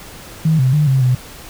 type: tone with pitch steps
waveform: sine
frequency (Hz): 159 / 129.7 / 150.2 / 133.4 / 126.5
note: D#3 / C3 / D3 / C3 / B2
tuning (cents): +38 / -15 / +39 / +34 / +42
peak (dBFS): -10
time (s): 0.45-1.15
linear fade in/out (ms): 5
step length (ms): 140
effects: pink hiss -36 dBFS RMS until 1.49 s